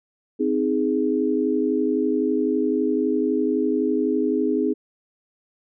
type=chord; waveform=sine; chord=Ab major; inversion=first; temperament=just; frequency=259.6 / 311.5 / 415.3 Hz; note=C4 / Eb4 / Ab4; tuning=-13 / +2 / 0 cents; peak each=-23 dBFS; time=0.39-4.74 s; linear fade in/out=20 ms; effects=none